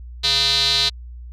square tone with band-pass filter, 138.2 Hz, C#3, 5 cents flat, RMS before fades -18 dBFS, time 0.23-0.9 s, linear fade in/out 20 ms, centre 4000 Hz, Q 7.1, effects added 60 Hz sine -33 dBFS peak until 1.32 s

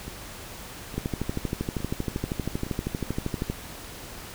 two click trains, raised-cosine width 3 ms, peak -23 / -14 dBFS, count 4 / 33, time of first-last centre 0.08-2.666 / 0.98-3.5 s, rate 1.16 / 12.7 Hz, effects pink hiss -41 dBFS RMS until 4.34 s

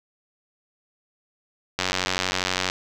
click train, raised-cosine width 0.2 ms, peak -5 dBFS, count 85, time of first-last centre 1.79-2.699 s, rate 92.4 Hz, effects none

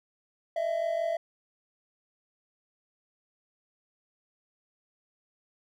triangle tone pair together, 622.2 / 668 Hz, D#5 / E5, 0 / +23 cents, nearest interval minor second, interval 123 cents, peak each -31 / -26 dBFS, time 0.56-1.17 s, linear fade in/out 5 ms, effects none

